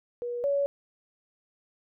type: tone pair in turn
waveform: sine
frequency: 482 / 563.4 Hz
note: B4 / C#5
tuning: -42 / +28 cents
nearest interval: minor third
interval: 270 cents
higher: second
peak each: -30 / -23 dBFS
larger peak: second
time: 0.22-0.44 / 0.44-0.66 s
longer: neither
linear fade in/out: 0 ms
effects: none